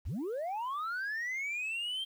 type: linear sweep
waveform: sine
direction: up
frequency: 41.2 to 3189 Hz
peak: -31 dBFS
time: 0.05-2.05 s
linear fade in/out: 20 ms
effects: tanh soft clip ceiling -32 dBFS + 10-bit